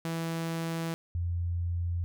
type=tone pair in turn; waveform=sawtooth / sine; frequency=164.81 / 86.48 Hz; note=E3 / F2; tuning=0 / -16 cents; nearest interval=major seventh; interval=1116 cents; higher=first; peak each=-27 / -28 dBFS; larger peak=first; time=0.05-0.94 / 1.15-2.04 s; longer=neither; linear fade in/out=0 ms; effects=none